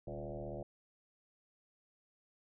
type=tone with frequency modulation; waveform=sine; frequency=349.2 Hz; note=F4; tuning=in tune; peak=-40 dBFS; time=0.07-0.63 s; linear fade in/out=5 ms; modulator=75.7 Hz; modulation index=4.2; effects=none

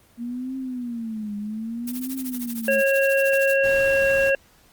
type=tone with vibrato; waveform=sine; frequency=233.1 Hz; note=A#3; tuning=in tune; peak=-27 dBFS; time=0.17-2.83 s; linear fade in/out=50 ms; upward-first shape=triangle; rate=0.63 Hz; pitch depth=230 cents each way
type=noise with tremolo; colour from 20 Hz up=blue; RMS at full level=-31 dBFS; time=1.87-3.56 s; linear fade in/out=5 ms; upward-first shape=triangle; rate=13 Hz; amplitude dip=100%
type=harmonic tone; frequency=546 Hz; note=C#5; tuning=26 cents flat; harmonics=1 / 3 / 5; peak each=-18 / -23 / -25 dBFS; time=2.68-4.35 s; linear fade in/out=2 ms
type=noise; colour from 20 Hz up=pink; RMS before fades=-36 dBFS; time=3.63-4.31 s; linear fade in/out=20 ms
effects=pink hiss -56 dBFS RMS until 4.72 s + Opus 24 kbps

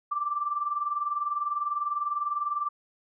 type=tone with tremolo; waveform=sine; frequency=1174.7 Hz; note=D6; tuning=in tune; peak=-23 dBFS; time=0.11-2.69 s; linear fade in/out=10 ms; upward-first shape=triangle; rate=20 Hz; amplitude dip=80%; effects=none

